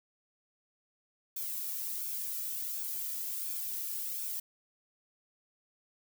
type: noise with flanger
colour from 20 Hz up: violet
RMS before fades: -37 dBFS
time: 1.36-4.4 s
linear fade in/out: 5 ms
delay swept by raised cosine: 1 to 1.92 ms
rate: 1.4 Hz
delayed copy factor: -0.5
effects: none